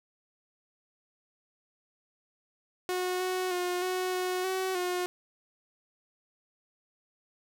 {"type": "tone with pitch steps", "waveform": "sawtooth", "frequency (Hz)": [364.5, 369.1, 358.2, 368.4, 366.1, 376.5, 359.6], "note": ["F#4", "F#4", "F4", "F#4", "F#4", "F#4", "F#4"], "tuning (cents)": [-26, -4, 44, -7, -18, 30, -49], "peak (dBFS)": -25, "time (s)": [2.89, 5.06], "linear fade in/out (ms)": 0, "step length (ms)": 310, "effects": []}